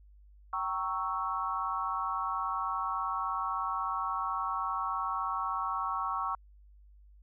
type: chord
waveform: sine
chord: G diminished seventh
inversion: none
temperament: equal with one note detuned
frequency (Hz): 772.8 / 932.3 / 1108.7 / 1318.5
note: G5 / Bb5 / Db6 / Fb6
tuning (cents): -25 / 0 / 0 / 0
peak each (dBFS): -39 / -38 / -33 / -36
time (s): 0.53-6.35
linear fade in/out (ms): 2
effects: added 50 Hz sine -54 dBFS peak until 7.22 s